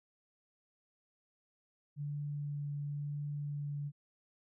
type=tone with vibrato; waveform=sine; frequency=145.2 Hz; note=D3; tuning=19 cents flat; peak=-36 dBFS; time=1.96-3.92 s; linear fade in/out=50 ms; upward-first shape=triangle; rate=0.96 Hz; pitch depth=10 cents each way; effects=none